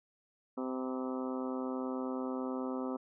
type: harmonic tone with a mistuned harmonic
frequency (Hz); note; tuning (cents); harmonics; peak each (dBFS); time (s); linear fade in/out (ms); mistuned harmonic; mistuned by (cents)
129.3; C3; -20; 2 / 3 / 4 / 5 / 6 / 7 / 8 / 9 / 10; -36 / -42 / -42 / -49 / -49 / -50 / -50 / -49 / -50; 0.57-2.97; 10; 8; -47
effects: none